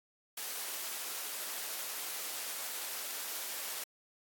white high-pass noise, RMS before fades -40 dBFS, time 0.37-3.84 s, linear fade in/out 5 ms, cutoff 410 Hz, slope 12 dB/octave, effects AAC 64 kbps

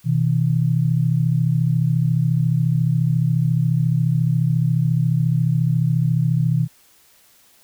sine tone pair together, 125.75 / 160 Hz, B2 / D#3, +32 / +49 cents, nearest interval major third, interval 417 cents, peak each -18 dBFS, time 0.04-6.68 s, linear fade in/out 50 ms, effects white hiss -54 dBFS RMS until 7.63 s

